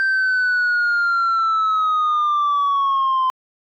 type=linear sweep; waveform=sine; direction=down; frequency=1568 to 1030 Hz; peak=-13 dBFS; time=0-3.3 s; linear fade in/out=0 ms; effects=tanh soft clip ceiling -14 dBFS